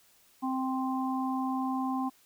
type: harmonic tone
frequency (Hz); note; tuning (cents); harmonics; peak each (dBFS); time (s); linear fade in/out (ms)
261.6; C4; 0; 1 / 3 / 4; -30 / -35 / -36; 0.42-2.1; 20
effects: white hiss -63 dBFS RMS until 2.25 s